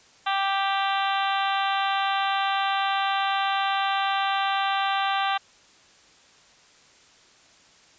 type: harmonic tone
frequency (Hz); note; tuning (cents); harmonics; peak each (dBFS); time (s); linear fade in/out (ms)
392; G4; 0; 2 / 3 / 4 / 5 / 6 / 7 / 8 / 9 / 10; -25 / -28 / -31 / -36 / -38 / -35 / -35 / -35 / -39; 0.26-5.38; 10
effects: white hiss -55 dBFS RMS until 7.98 s + resampled to 16000 Hz